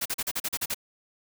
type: noise bursts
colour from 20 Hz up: white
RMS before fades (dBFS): -29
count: 9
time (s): 0.01-0.745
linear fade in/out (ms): 10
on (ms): 47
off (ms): 39
effects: none